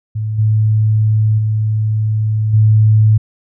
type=tone with level steps; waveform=sine; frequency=108.3 Hz; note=A2; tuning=27 cents flat; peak=-16 / -9 / -12 / -6 dBFS; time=0.15-3.18 s; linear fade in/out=10 ms; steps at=0.38 / 1.38 / 2.53 s; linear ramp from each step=10 ms; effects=none